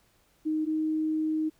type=tone pair in turn; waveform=sine; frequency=311.1 / 312.6 Hz; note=D#4 / D#4; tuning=0 / +8 cents; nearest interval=unison; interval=8 cents; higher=second; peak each=-25 dBFS; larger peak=neither; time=0.45-0.66 / 0.66-1.5 s; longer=second; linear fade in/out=20 ms; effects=pink hiss -66 dBFS RMS until 1.59 s